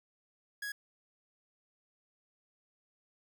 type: tone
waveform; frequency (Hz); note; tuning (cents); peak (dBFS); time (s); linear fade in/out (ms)
45% pulse; 1663; G#6; +2; -37; 0.62-0.72; 5
effects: none